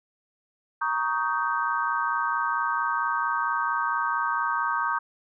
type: chord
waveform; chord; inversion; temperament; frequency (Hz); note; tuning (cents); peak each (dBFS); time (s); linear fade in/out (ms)
sine; Eb dominant seventh; second; just; 933.4 / 1120.1 / 1244.5 / 1555.6; Bb5 / Db6 / Eb6 / G6; +2 / +18 / 0 / -14; -29; 0.81-4.99; 10
effects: none